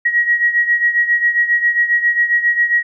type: beating tone pair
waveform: sine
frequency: 1900 / 1907.4 Hz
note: A#6 / A#6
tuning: +33 / +39 cents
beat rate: 7.4 Hz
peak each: -13 / -18 dBFS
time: 0.05-2.83 s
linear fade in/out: 10 ms
effects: none